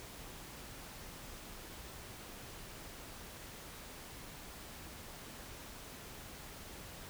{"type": "silence", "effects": ["pink hiss -50 dBFS RMS until 7.09 s"]}